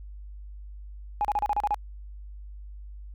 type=tone bursts; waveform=sine; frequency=830.6 Hz; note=G#5; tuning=in tune; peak=-21 dBFS; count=8; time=1.21-1.744 s; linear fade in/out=0 ms; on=37 ms; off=34 ms; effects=tanh soft clip ceiling -17 dBFS + added 50 Hz sine -39 dBFS peak until 3.14 s